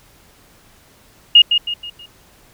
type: tone with echo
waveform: sine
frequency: 2855 Hz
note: F7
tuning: 37 cents sharp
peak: -3 dBFS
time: 1.35-1.42 s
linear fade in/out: 5 ms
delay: 160 ms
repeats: 4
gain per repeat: -8 dB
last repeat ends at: 2.06 s
effects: pink hiss -50 dBFS RMS until 2.53 s